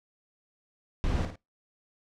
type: noise with echo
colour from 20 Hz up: brown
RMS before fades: -28 dBFS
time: 1.04-1.25 s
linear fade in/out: 0 ms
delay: 53 ms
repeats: 2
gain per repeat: -7 dB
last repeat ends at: 1.356 s
effects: noise-tail reverb RT60 0.2 s tail -22 dB re dry + low-pass 6000 Hz 12 dB/octave